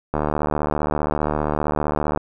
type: click train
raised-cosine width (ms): 1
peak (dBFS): -7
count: 154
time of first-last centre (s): 0.14-2.175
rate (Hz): 75.2
effects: none